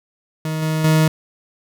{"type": "tone with level steps", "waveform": "40% pulse", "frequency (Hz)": 157.2, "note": "D#3", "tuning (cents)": 18, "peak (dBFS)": [-20, -17, -11], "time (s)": [0.45, 1.08], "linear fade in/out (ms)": 2, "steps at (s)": [0.62, 0.84], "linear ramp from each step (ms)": 5, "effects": []}